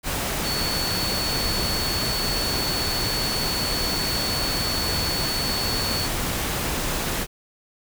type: tone in noise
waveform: sine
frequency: 4435 Hz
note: C#8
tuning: in tune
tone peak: -26 dBFS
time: 0.43-6.09 s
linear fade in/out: 50 ms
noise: pink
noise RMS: -26 dBFS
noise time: 0.03-7.27 s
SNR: -3 dB
effects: none